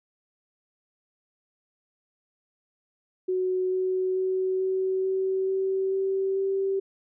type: tone with pitch steps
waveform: sine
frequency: 370 / 372.6 / 375.2 / 377.8 / 380.4 / 383 / 385.7 / 388.4 Hz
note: F#4 / F#4 / F#4 / F#4 / F#4 / G4 / G4 / G4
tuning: 0 / +12 / +24 / +36 / +48 / -40 / -28 / -16 cents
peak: -23 dBFS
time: 3.28-6.8 s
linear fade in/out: 10 ms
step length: 440 ms
effects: none